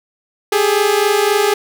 sawtooth tone pair together, 400.8 / 424.6 Hz, G4 / G#4, +38 / +38 cents, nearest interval minor second, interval 100 cents, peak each -11 dBFS, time 0.52-1.54 s, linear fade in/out 5 ms, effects none

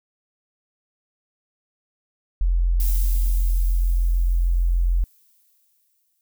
sine tone, 43.35 Hz, F1, 12 cents flat, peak -16 dBFS, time 2.41-5.04 s, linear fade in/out 0 ms
violet noise with exponential decay, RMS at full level -30 dBFS, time 2.8-6.21 s, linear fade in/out 1 ms, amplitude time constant 740 ms
effects none

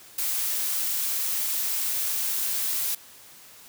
blue noise, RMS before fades -27 dBFS, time 0.18-2.95 s, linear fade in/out 5 ms, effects white hiss -49 dBFS RMS until 3.68 s + high-pass 60 Hz 12 dB/octave

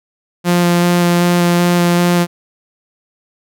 sawtooth tone with vibrato, 174.61 Hz, F3, in tune, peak -6 dBFS, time 0.44-2.27 s, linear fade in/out 50 ms, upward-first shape square, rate 2.6 Hz, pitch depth 8 cents each way, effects none

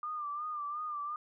sine tone with vibrato, 1197 Hz, D6, 33 cents sharp, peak -35 dBFS, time 0.03-1.16 s, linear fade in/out 2 ms, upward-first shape sine, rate 2.8 Hz, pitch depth 57 cents each way, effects none

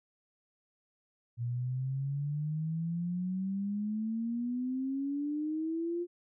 sine exponential sweep, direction up, 117.5 to 352.6 Hz, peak -31 dBFS, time 1.37-6.07 s, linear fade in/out 50 ms, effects none

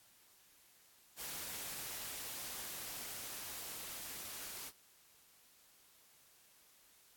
white noise with level ramp, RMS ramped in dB -44 to -47 dBFS, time 1.16-4.72 s, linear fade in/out 50 ms, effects white hiss -66 dBFS RMS until 7.16 s + AAC 64 kbps

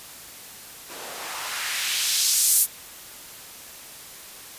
blue noise with band-pass filter sweep, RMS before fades -24 dBFS, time 0.87-2.67 s, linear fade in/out 50 ms, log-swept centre 350 to 11000 Hz, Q 1.1, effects white hiss -42 dBFS RMS until 4.58 s + resampled to 32000 Hz

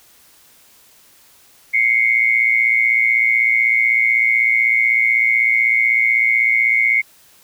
sine tone pair together, 2097 / 2213 Hz, C7 / C#7, +3 / -3 cents, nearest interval minor second, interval 94 cents, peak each -15 dBFS, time 1.73-7.02 s, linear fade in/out 20 ms, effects white hiss -50 dBFS RMS until 7.43 s

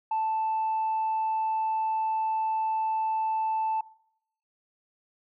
sine tone, 880 Hz, A5, in tune, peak -23 dBFS, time 0.11-3.81 s, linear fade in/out 5 ms, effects noise-tail reverb RT60 0.7 s tail -22 dB re dry + tanh soft clip ceiling -22 dBFS

